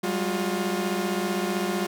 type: tone cluster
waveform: sawtooth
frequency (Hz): 188.9 / 204.5 / 354.7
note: F#3 / G#3 / F4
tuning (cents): +36 / -26 / +27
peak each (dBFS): -26 / -26 / -24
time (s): 0.03-1.87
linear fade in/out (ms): 10
effects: none